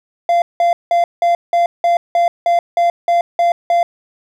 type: tone bursts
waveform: triangle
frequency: 690 Hz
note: F5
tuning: 21 cents flat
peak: -8 dBFS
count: 12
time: 0.29-3.83 s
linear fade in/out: 2 ms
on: 130 ms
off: 180 ms
effects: none